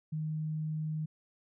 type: tone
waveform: sine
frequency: 155.4 Hz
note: D#3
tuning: 2 cents flat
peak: -32 dBFS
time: 0.12-1.06 s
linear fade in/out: 10 ms
effects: none